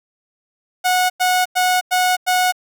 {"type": "tone bursts", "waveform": "sawtooth", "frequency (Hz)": 732, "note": "F#5", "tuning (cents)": -19, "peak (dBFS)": -10, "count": 5, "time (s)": [0.84, 2.524], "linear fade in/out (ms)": 20, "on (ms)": 260, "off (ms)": 96, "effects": []}